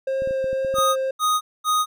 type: tone with vibrato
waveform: triangle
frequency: 532 Hz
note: C5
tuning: 29 cents sharp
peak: -19 dBFS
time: 0.07-1.11 s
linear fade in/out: 5 ms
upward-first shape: triangle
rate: 1.9 Hz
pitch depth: 11 cents each way
type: clicks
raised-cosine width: 3 ms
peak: -24 dBFS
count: 8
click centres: 0.221 / 0.274 / 0.309 / 0.443 / 0.53 / 0.648 / 0.741 / 0.785 s
type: tone bursts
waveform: square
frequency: 1244.5 Hz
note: D#6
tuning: in tune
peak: -18 dBFS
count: 3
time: 0.74-1.86 s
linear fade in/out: 50 ms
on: 220 ms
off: 230 ms
effects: none